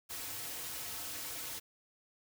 white noise with comb filter, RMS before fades -42 dBFS, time 0.09-1.6 s, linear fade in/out 20 ms, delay 5 ms, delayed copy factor -1, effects none

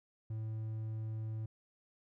triangle tone, 110 Hz, A2, in tune, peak -35 dBFS, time 0.3-1.46 s, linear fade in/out 5 ms, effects none

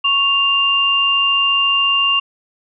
sine tone pair together, 1108.7 / 2794 Hz, C#6 / F7, 0 / 0 cents, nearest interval octave + major third, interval 1600 cents, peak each -19 / -13 dBFS, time 0.04-2.2 s, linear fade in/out 10 ms, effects none

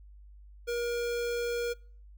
square tone with notch filter, 475.5 Hz, A#4, 34 cents sharp, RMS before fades -32 dBFS, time 0.67-1.74 s, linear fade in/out 20 ms, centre 11000 Hz, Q 1.8, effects noise-tail reverb RT60 0.5 s tail -26 dB re dry + added 50 Hz sine -49 dBFS peak until 2.17 s

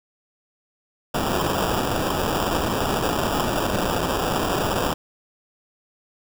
violet noise with sample-and-hold, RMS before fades -23 dBFS, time 1.14-4.94 s, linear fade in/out 10 ms, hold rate 2100 Hz, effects none

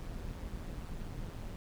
brown noise with amplitude modulation, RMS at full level -39 dBFS, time 0-1.56 s, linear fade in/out 0 ms, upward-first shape sine, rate 168 Hz, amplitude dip 60%, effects none

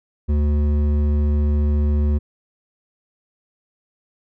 sine tone with hard clipping, 73.8 Hz, D2, 9 cents sharp, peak -17 dBFS, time 0.28-2.19 s, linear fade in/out 20 ms, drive 10 dB, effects none

